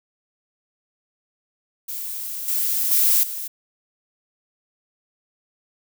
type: noise with level steps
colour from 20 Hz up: violet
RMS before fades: -30 / -22 / -17 / -30 dBFS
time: 1.88-3.48 s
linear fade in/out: 10 ms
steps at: 2.48 / 2.91 / 3.23 s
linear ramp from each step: 5 ms
effects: none